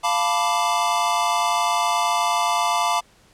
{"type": "chord", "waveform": "square", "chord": "B half-diminished seventh", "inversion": "second", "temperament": "equal", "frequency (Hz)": [698.5, 880, 987.8, 1174.7], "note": ["F5", "A5", "B5", "D6"], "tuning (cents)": [0, 0, 0, 0], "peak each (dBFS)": -25, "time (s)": [0.03, 3.01], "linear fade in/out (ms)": 20, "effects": ["pink hiss -55 dBFS RMS until 3.33 s", "low-pass 10000 Hz 12 dB/octave"]}